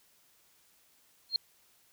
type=tone with exponential growth; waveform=sine; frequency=4223 Hz; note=C8; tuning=15 cents sharp; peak=-21 dBFS; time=1.29-1.36 s; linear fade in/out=2 ms; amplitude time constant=15 ms; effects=white hiss -66 dBFS RMS until 1.92 s